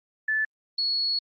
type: tone pair in turn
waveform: sine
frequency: 1744 / 4363 Hz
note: A6 / C#8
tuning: -16 / -28 cents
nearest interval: octave + major third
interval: 1588 cents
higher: second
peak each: -22 / -23 dBFS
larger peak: first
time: 0.28-0.45 / 0.78-1.19 s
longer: second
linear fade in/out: 5 ms
effects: Opus 32 kbps